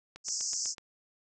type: click train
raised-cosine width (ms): 0.2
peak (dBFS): -28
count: 6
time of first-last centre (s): 0.16-0.782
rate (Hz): 8.04
type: band-pass noise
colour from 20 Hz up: white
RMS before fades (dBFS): -34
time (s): 0.24-0.75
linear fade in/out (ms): 50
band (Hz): 5000 to 7400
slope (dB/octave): 96
effects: none